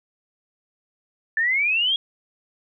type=exponential sweep; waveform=sine; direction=up; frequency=1747 to 3329 Hz; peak=-18 dBFS; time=1.37-1.96 s; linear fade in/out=2 ms; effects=none

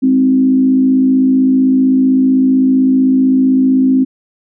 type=tone with frequency modulation; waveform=sine; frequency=261.6 Hz; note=C4; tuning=in tune; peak=-7 dBFS; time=0.02-4.05 s; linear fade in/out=20 ms; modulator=55.7 Hz; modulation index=0.48; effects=none

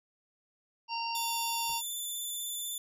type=harmonic tone; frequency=923 Hz; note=A#5; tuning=17 cents flat; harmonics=1 / 3 / 5 / 6; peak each=-34 / -39 / -41 / -42 dBFS; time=0.88-1.82 s; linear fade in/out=50 ms
type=tone with vibrato; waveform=10% pulse; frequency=3520 Hz; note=A7; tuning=in tune; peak=-28 dBFS; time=1.15-2.78 s; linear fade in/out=2 ms; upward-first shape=square; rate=16 Hz; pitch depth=14 cents each way
type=noise with exponential decay; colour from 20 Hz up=brown; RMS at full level=-43 dBFS; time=1.69-1.8 s; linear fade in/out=5 ms; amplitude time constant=23 ms
effects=none

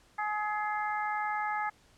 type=harmonic tone with a mistuned harmonic; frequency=422.2 Hz; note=G#4; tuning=29 cents sharp; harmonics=2 / 3 / 4 / 5; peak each=-32 / -36 / -38 / -40 dBFS; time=0.18-1.7 s; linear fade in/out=10 ms; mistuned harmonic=5; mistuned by=-17 cents; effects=pink hiss -63 dBFS RMS until 1.97 s + low-pass 9000 Hz 12 dB/octave

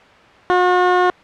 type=tone; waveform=15% pulse; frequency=361.1 Hz; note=F#4; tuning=42 cents flat; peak=-5 dBFS; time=0.5-1.1 s; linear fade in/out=0 ms; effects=white hiss -44 dBFS RMS until 1.23 s + low-pass 2000 Hz 12 dB/octave

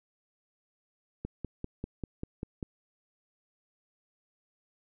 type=click train; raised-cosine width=3 ms; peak=-22 dBFS; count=8; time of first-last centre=1.25-2.628 s; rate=5.08 Hz; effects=none

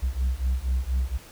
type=beating tone pair; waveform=sine; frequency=62 / 66.2 Hz; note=B1 / C2; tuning=+7 / +21 cents; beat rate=4.2 Hz; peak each=-24 dBFS; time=0.02-1.18 s; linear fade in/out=20 ms; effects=tanh soft clip ceiling -19 dBFS + pink hiss -48 dBFS RMS until 1.31 s

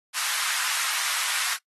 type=high-pass noise; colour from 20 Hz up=pink; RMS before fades=-27 dBFS; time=0.13-1.58 s; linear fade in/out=50 ms; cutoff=1100 Hz; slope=24 dB/octave; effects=noise-tail reverb RT60 0.1 s tail -20 dB re dry + AAC 32 kbps

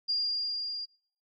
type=tone with level ramp; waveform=sine; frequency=4808 Hz; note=D8; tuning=40 cents sharp; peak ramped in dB=-25 to -34 dBFS; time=0.08-0.86 s; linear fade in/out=20 ms; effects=noise-tail reverb RT60 0.6 s tail -26 dB re dry

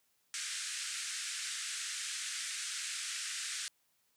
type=band-pass noise; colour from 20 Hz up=white; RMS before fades=-40 dBFS; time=0.34-3.68 s; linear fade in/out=0 ms; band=1400 to 9100 Hz; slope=48 dB/octave; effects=white hiss -75 dBFS RMS until 4.16 s + high-pass 60 Hz 12 dB/octave

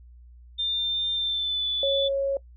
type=tone with pitch glide; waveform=sine; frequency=3601 to 3474 Hz; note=A7 to A7; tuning=+39 to -23 cents; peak=-24 dBFS; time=0.58-2.09 s; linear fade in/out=20 ms; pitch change=-62 cents; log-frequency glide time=1.13-1.67 s
type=tone; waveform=sine; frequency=550 Hz; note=C#5; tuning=14 cents flat; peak=-22 dBFS; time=1.83-2.37 s; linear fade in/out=2 ms
effects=noise-tail reverb RT60 0.1 s tail -21 dB re dry + added 60 Hz sine -46 dBFS peak until 2.56 s

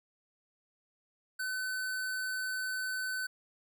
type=tone; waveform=square; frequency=1515 Hz; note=F#6; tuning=40 cents sharp; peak=-34 dBFS; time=1.39-3.27 s; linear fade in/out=10 ms; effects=none

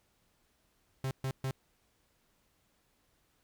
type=tone bursts; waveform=45% pulse; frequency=132.7 Hz; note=C3; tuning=25 cents sharp; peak=-32 dBFS; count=3; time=1.04-1.51 s; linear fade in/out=2 ms; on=70 ms; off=130 ms; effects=pink hiss -73 dBFS RMS until 3.43 s

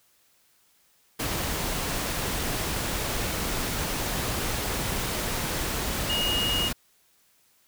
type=tone in noise; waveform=sine; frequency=2867 Hz; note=F7; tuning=45 cents sharp; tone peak=-25 dBFS; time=6.09-6.69 s; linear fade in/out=10 ms; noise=pink; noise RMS=-29 dBFS; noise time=1.19-6.73 s; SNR=+1 dB; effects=white hiss -64 dBFS RMS until 7.67 s

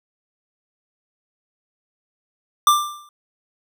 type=tone with exponential decay; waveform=square; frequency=1184 Hz; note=D6; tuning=14 cents sharp; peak=-9 dBFS; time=2.67-3.09 s; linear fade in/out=2 ms; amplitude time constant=91 ms; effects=none

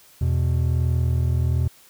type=tone pair together; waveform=triangle; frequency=82.63 / 123.8 Hz; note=E2 / B2; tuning=+5 / +5 cents; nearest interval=perfect fifth; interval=700 cents; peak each=-18 / -20 dBFS; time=0.21-1.68 s; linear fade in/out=5 ms; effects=white hiss -52 dBFS RMS until 1.89 s

